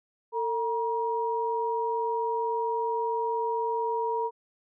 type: tone pair together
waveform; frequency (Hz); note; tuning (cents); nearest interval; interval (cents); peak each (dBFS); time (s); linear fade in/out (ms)
sine; 451.1 / 950.9; A4 / A#5; +43 / +34; octave + minor second; 1291; -29 / -28; 0.32-4.31; 50
effects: none